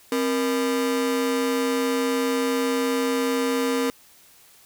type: ring-modulated tone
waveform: 45% pulse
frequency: 367.7 Hz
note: F#4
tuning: 11 cents flat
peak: -18 dBFS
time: 0.12-3.9 s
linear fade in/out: 0 ms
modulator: 103 Hz
effects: white hiss -53 dBFS RMS until 4.65 s